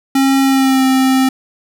square tone with pitch glide, 270.4 to 262.9 Hz, C#4 to C4, -43 to +8 cents, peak -10 dBFS, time 0.15-1.29 s, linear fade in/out 5 ms, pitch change -49 cents, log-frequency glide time 0.43-0.85 s, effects none

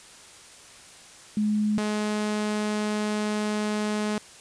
sine / sawtooth tone pair in turn, 211.2 / 211.2 Hz, G#3 / G#3, +29 / +29 cents, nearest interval unison, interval 0 cents, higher neither, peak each -21 dBFS, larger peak neither, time 1.37-1.78 / 1.78-4.18 s, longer second, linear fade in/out 2 ms, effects white hiss -48 dBFS RMS until 4.4 s + resampled to 22050 Hz

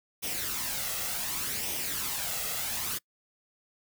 white noise with flanger, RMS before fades -33 dBFS, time 0.22-2.99 s, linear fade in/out 20 ms, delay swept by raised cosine 0.34 to 1.54 ms, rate 0.67 Hz, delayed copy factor +0.55, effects noise-tail reverb RT60 0.1 s tail -25 dB re dry

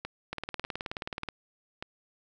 two click trains, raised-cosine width 0.3 ms, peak -18 / -20 dBFS, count 19 / 4, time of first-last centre 0.33-1.287 / 0.05-1.825 s, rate 18.8 / 1.69 Hz, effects none

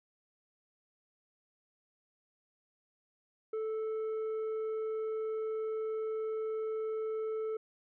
sine tone with tanh clipping, 438.4 Hz, A4, 6 cents flat, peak -34 dBFS, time 3.53-7.57 s, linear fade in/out 5 ms, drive 5 dB, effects none

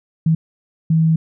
sine tone bursts at uneven times, 161.2 Hz, E3, 38 cents flat, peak -11 dBFS, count 2, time 0.26-0.35 / 0.9-1.16 s, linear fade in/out 5 ms, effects none

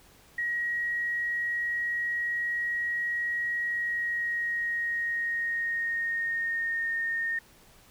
sine tone with pitch glide, 1900 to 1836.3 Hz, A#6 to A#6, +33 to -27 cents, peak -27 dBFS, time 0.38-7.39 s, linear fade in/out 5 ms, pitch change -60 cents, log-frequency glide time 3.64-6.91 s, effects pink hiss -57 dBFS RMS until 7.9 s

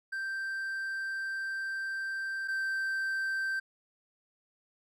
triangle tone pair in turn, 1568 / 1561.5 Hz, G6 / G6, 0 / -7 cents, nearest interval unison, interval 7 cents, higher first, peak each -31 / -28 dBFS, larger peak second, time 0.12-2.48 / 2.48-3.6 s, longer first, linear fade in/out 10 ms, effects none

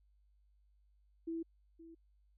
sine tone with echo, 329.6 Hz, E4, in tune, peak -37 dBFS, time 1.27-1.43 s, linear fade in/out 10 ms, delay 520 ms, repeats 1, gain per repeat -15 dB, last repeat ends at 1.95 s, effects added 50 Hz sine -67 dBFS peak until 2.37 s

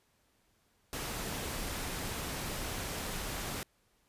pink noise, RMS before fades -38 dBFS, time 0.93-3.63 s, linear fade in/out 0 ms, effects pink hiss -72 dBFS RMS until 4.08 s + resampled to 32000 Hz

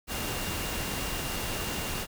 sine tone in noise, 2794 Hz, F7, in tune, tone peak -42 dBFS, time 0.07-2.07 s, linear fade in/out 50 ms, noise pink, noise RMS -33 dBFS, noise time 0.07-2.07 s, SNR -12 dB, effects none

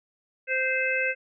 harmonic tone, 520 Hz, C5, 11 cents flat, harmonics 1 / 3 / 4 / 5, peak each -30 / -28 / -29 / -28 dBFS, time 0.47-1.15 s, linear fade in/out 50 ms, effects none

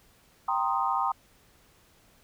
sine chord, C minor seventh, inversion second, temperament equal, 784 / 932.3 / 1046.5 / 1244.5 Hz, G5 / Bb5 / C6 / Eb6, 0 / 0 / 0 / 0 cents, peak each -30 dBFS, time 0.48-1.12 s, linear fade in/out 5 ms, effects pink hiss -61 dBFS RMS until 2.23 s

